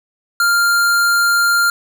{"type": "tone", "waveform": "square", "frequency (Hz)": 1396.9, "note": "F6", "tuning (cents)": 0, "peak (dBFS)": -12, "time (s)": [0.4, 1.7], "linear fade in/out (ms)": 2, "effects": []}